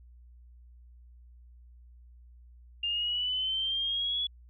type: linear sweep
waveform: sine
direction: up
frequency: 2800 to 3400 Hz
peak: -28 dBFS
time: 2.83-4.27 s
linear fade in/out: 5 ms
effects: added 60 Hz sine -51 dBFS peak until 4.49 s